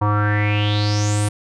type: tone with low-pass filter sweep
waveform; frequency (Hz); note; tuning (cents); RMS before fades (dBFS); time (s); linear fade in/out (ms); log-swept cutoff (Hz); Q
square; 104.3; G#2; +8; -18; 0.01-1.29; 10; 1000 to 9800; 6.8
effects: none